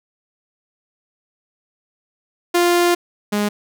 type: tone pair in turn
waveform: sawtooth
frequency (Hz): 349.2 / 207.1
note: F4 / G#3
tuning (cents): 0 / -5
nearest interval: major sixth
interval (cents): 905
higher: first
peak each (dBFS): -9 / -13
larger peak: first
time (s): 2.54-2.95 / 3.32-3.49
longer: first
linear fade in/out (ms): 10
effects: none